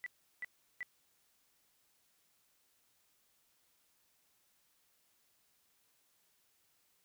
sine tone bursts, 1975.5 Hz, B6, in tune, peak -38 dBFS, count 3, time 0.04-0.829 s, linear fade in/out 0 ms, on 23 ms, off 360 ms, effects white hiss -74 dBFS RMS until 7.04 s

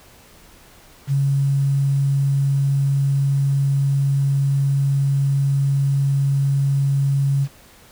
sine tone with quantisation, 138.59 Hz, C#3, in tune, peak -15 dBFS, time 1.07-7.48 s, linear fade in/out 50 ms, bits 7, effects pink hiss -48 dBFS RMS until 7.91 s

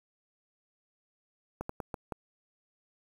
slowing click train, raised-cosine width 1 ms, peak -21 dBFS, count 5, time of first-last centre 1.61-2.122 s, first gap 84 ms, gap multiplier 1.29, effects 8-bit

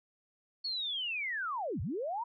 sine linear two-way sweep, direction down then up, 4435 to 69.2 to 979 Hz, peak -33 dBFS, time 0.64-2.24 s, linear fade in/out 10 ms, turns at 1.81 s, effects none

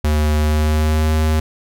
square tone with pitch glide, 75.8 to 78.07 Hz, D#2 to D#2, -45 to +6 cents, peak -14 dBFS, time 0.04-1.4 s, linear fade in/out 5 ms, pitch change +51 cents, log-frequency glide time 0.36-1.11 s, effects none

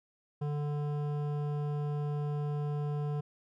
sine tone with hard clipping, 146.9 Hz, D3, 1 cent sharp, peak -33 dBFS, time 0.41-3.21 s, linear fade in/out 10 ms, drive 13 dB, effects none

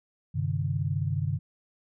sine tone cluster, 97.5 / 132.7 / 151.7 Hz, G2 / C3 / D#3, -9 / +25 / -44 cents, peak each -30 dBFS, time 0.34-1.39 s, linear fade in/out 20 ms, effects none

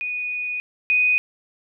sine tone pair in turn, 2473 / 2489 Hz, D#7 / D#7, -11 / 0 cents, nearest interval unison, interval 11 cents, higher second, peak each -24 / -15 dBFS, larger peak second, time 0.01-0.6 / 0.9-1.18 s, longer first, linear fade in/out 0 ms, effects none

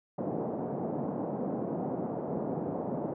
pink band-pass noise, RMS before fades -34 dBFS, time 0.18-3.14 s, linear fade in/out 5 ms, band 160 to 740 Hz, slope 24 dB/octave, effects none

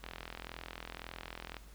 click train, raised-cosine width 0.3 ms, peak -26 dBFS, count 65, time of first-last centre 0.04-1.567 s, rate 41.9 Hz, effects added 50 Hz sine -52 dBFS peak until 1.74 s + pink hiss -60 dBFS RMS until 1.74 s

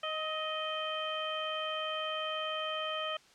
harmonic tone with a mistuned harmonic, 622.3 Hz, D#5, in tune, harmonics 1 / 2 / 3 / 4 / 5, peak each -38 / -38 / -45 / -44 / -38 dBFS, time 0.03-3.17 s, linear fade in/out 5 ms, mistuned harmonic 2, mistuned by +26 cents, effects white hiss -61 dBFS RMS until 3.34 s + low-pass 6000 Hz 12 dB/octave

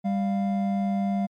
triangle tone pair together, 198.4 / 698.5 Hz, G3 / F5, +21 / 0 cents, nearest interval octave + minor seventh, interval 2179 cents, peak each -21 / -29 dBFS, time 0.04-1.27 s, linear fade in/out 20 ms, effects MP3 96 kbps

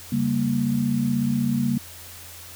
sine chord, G diminished, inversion second, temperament equal with one note detuned, 138.59 / 196.79 / 233.1 Hz, Db3 / G3 / Bb3, 0 / +7 / 0 cents, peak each -26 / -26 / -22 dBFS, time 0.12-1.78 s, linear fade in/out 5 ms, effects added 87 Hz sine -47 dBFS peak until 2.55 s + white hiss -42 dBFS RMS until 2.55 s

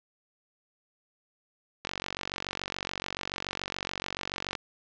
click train, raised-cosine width 0.2 ms, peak -14 dBFS, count 128, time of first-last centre 1.85-4.552 s, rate 47 Hz, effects low-pass 5000 Hz 12 dB/octave

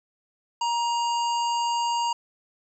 harmonic tone, 942 Hz, A#5, 18 cents sharp, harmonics 1 / 3 / 5 / 7 / 8, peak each -23 / -33 / -37 / -40 / -41 dBFS, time 0.61-2.13 s, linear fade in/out 5 ms, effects 10-bit

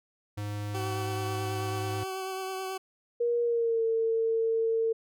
square tone, 103.6 Hz, G#2, 4 cents flat, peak -33 dBFS, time 0.37-2.04 s, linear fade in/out 10 ms
20% pulse tone with vibrato, 379 Hz, F#4, 42 cents sharp, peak -28 dBFS, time 0.74-2.78 s, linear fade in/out 10 ms, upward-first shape triangle, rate 9.2 Hz, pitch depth 19 cents each way
sine tone with pitch glide, 474.8 to 451.8 Hz, A#4 to A4, +32 to +46 cents, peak -24 dBFS, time 3.2-4.93 s, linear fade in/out 10 ms, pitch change -86 cents, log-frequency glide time 3.43-3.83 s
effects none

